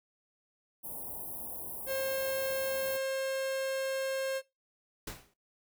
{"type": "band-stop noise", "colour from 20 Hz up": "white", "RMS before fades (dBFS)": -41, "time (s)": [0.83, 2.98], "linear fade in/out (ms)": 20, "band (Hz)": [940, 9900], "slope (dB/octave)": 48}
{"type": "tone", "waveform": "45% pulse", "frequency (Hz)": 534, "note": "C5", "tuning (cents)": 35, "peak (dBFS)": -31, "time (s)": [1.86, 4.42], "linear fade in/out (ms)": 50}
{"type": "noise with exponential decay", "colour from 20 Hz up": "pink", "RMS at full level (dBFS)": -37, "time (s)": [5.07, 5.34], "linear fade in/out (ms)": 5, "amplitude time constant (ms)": 58}
{"effects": ["noise-tail reverb RT60 0.2 s tail -20 dB re dry"]}